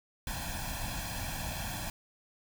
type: noise with comb filter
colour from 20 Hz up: pink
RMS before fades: -37 dBFS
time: 0.27-1.9 s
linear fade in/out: 2 ms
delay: 1.2 ms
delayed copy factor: +0.95
effects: none